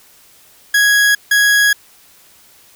40% pulse tone bursts at uneven times, 1661.2 Hz, G#6, in tune, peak -8 dBFS, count 2, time 0.74-1.15 / 1.31-1.73 s, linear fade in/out 5 ms, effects white hiss -47 dBFS RMS until 2.75 s

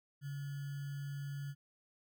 sine tone with sample-and-hold, 141 Hz, C#3, 30 cents sharp, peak -39 dBFS, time 0.21-1.55 s, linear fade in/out 50 ms, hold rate 1575 Hz, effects none

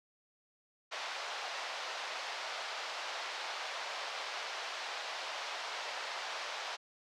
pink band-pass noise, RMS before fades -41 dBFS, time 0.91-6.77 s, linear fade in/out 20 ms, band 620 to 5300 Hz, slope 24 dB/octave, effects none

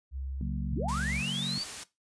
sine tone with pitch glide, 67 to 67.39 Hz, C2 to C#2, +42 to -48 cents, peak -34 dBFS, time 0.11-1.23 s, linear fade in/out 50 ms, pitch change +10 cents, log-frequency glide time 0.97-1.07 s
sine chord, F# major, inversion second, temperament just, 138.75 / 185 / 231.2 Hz, C#3 / F#3 / A#3, +2 / 0 / -14 cents, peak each -36 / -35 / -39 dBFS, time 0.41-1.58 s, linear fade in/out 2 ms
sine linear sweep, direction up, 36.71 to 4700 Hz, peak -32 dBFS, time 0.72-1.64 s, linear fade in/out 10 ms
white noise, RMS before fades -40 dBFS, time 0.88-1.84 s, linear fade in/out 10 ms
effects noise-tail reverb RT60 0.2 s tail -17 dB re dry + resampled to 22050 Hz

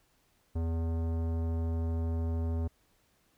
sine tone with tanh clipping, 82.41 Hz, E2, in tune, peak -31 dBFS, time 0.55-2.68 s, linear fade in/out 10 ms, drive 17 dB, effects pink hiss -70 dBFS RMS until 3.37 s

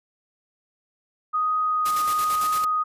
sine tone with vibrato, 1244.5 Hz, D#6, in tune, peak -20 dBFS, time 1.33-2.84 s, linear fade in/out 20 ms, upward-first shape triangle, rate 1 Hz, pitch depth 9 cents each way
white noise with tremolo, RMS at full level -31 dBFS, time 1.85-2.65 s, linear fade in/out 10 ms, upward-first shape square, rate 8.9 Hz, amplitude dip 50%
effects resampled to 32000 Hz

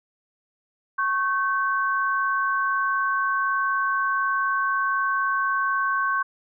sine tone pair together, 1099 / 1540.4 Hz, C#6 / G6, -15 / -31 cents, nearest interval tritone, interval 584 cents, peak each -23 / -24 dBFS, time 0.98-6.23 s, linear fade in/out 10 ms, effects none

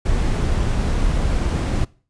brown noise, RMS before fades -19 dBFS, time 0.05-1.85 s, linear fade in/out 10 ms, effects noise-tail reverb RT60 0.4 s tail -22 dB re dry + resampled to 22050 Hz

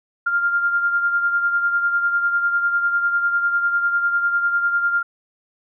sine beating tone pair, 1396.9 / 1406.9 Hz, F6 / F6, 0 / +12 cents, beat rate 10 Hz, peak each -17 / -26 dBFS, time 0.26-5.03 s, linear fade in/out 10 ms, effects none

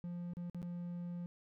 triangle tone with dropouts, 174.61 Hz, F3, in tune, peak -38 dBFS, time 0.04-1.26 s, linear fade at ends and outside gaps 0 ms, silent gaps 0.335-0.369 / 0.498-0.546 / 0.618-0.628 s, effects none

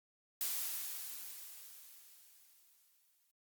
blue noise with exponential decay, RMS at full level -36 dBFS, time 0.41-3.31 s, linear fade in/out 1 ms, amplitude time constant 630 ms, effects Opus 48 kbps

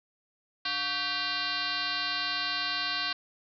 sine tone with frequency modulation, 2794 Hz, F7, in tune, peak -28 dBFS, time 0.65-3.13 s, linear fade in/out 5 ms, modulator 416 Hz, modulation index 4.4, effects none

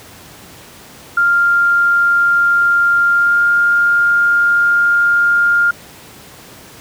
sine tone with pitch glide, 1396.9 to 1406.6 Hz, F6 to F6, 0 to +12 cents, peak -9 dBFS, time 1.17-5.71 s, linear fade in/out 5 ms, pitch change +12 cents, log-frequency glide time 3.13-3.42 s, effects pink hiss -38 dBFS RMS until 6.8 s + high-pass 80 Hz 12 dB/octave

